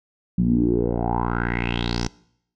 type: tone with low-pass filter sweep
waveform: 10% pulse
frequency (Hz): 58.8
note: A#1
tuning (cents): +16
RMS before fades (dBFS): -22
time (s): 0.38-2.08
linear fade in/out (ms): 5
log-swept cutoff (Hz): 180 to 6000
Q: 5.7
effects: noise-tail reverb RT60 0.7 s tail -22 dB re dry